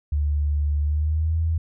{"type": "tone with pitch glide", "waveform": "sine", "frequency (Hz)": [73.42, 81.46], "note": ["D2", "E2"], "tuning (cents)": [0, -20], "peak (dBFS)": -19, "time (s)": [0.12, 1.58], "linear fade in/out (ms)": 5, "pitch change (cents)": 180, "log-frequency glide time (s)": [0.82, 1.38], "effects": []}